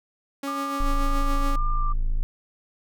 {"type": "tone with tremolo", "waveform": "sawtooth", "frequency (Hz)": 277.6, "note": "C#4", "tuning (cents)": 3, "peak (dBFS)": -24, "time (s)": [0.43, 1.56], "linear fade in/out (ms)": 5, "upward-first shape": "sine", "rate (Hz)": 7, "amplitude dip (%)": 35}
{"type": "tone with vibrato", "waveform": "sine", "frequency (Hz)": 1190, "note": "D6", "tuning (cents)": 22, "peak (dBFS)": -28, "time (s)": [0.47, 1.93], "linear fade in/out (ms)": 10, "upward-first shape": "sine", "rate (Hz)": 1.9, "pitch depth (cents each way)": 13}
{"type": "tone", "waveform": "triangle", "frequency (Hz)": 27.5, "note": "A0", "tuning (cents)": 0, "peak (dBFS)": -18, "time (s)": [0.8, 2.23], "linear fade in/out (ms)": 0}
{"effects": []}